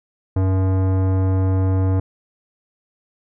sine tone with tanh clipping, 94.5 Hz, F#2, 37 cents sharp, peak -17 dBFS, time 0.36-2 s, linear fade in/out 5 ms, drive 18 dB, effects none

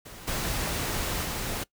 pink noise with level steps, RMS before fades -44 / -30 / -32 dBFS, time 0.05-1.64 s, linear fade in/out 10 ms, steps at 0.27 / 1.24 s, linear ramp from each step 10 ms, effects noise-tail reverb RT60 0.1 s tail -21 dB re dry

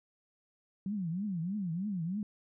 sine tone with vibrato, 185 Hz, F#3, in tune, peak -32 dBFS, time 0.86-2.23 s, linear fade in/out 2 ms, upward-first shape triangle, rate 3.2 Hz, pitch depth 280 cents each way, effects none

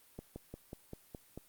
slowing click train, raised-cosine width 2 ms, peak -30 dBFS, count 7, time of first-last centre 0.19-1.376 s, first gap 170 ms, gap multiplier 1.06, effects white hiss -64 dBFS RMS until 1.48 s + Opus 32 kbps

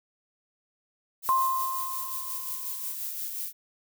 violet noise with tremolo, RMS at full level -33 dBFS, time 1.22-3.53 s, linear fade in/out 50 ms, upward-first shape sine, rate 5.6 Hz, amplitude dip 35%
sine tone with exponential decay, 1052 Hz, C6, 9 cents sharp, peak -19 dBFS, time 1.29-2.95 s, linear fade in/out 0 ms, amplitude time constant 360 ms
effects none

